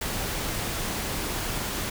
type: noise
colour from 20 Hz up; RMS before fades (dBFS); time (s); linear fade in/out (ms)
pink; -30; 0.01-1.9; 5
effects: none